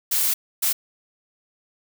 blue noise bursts at uneven times, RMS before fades -21 dBFS, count 2, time 0.11-0.34 / 0.62-0.73 s, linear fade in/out 10 ms, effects none

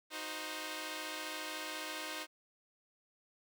5% pulse chord, C diminished, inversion first, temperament equal with one note detuned, 311.1 / 366.8 / 523.3 Hz, Eb4 / Gb4 / C5, 0 / -15 / 0 cents, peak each -31 / -37 / -33 dBFS, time 0.1-2.27 s, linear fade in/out 50 ms, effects none

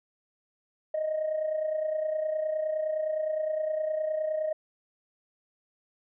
sine tone with amplitude modulation, 622.3 Hz, D#5, in tune, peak -23 dBFS, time 0.94-4.53 s, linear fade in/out 5 ms, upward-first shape sine, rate 29.7 Hz, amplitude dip 60%, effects tanh soft clip ceiling -22 dBFS

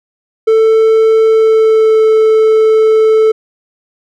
triangle tone with pitch glide, 443.4 to 438.6 Hz, A4 to A4, +13 to -6 cents, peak -3 dBFS, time 0.47-3.32 s, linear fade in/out 10 ms, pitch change -19 cents, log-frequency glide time 1.26-2.03 s, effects none

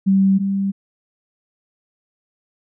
sine tone pair in turn, 193.6 / 196.19 Hz, G3 / G3, -21 / +2 cents, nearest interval unison, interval 23 cents, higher second, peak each -11 / -17 dBFS, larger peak first, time 0.06-0.39 / 0.39-0.72 s, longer neither, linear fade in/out 20 ms, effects none

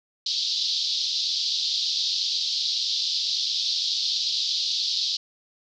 pink band-pass noise, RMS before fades -26 dBFS, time 0.26-5.17 s, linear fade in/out 5 ms, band 3600 to 5100 Hz, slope 48 dB/octave, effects none

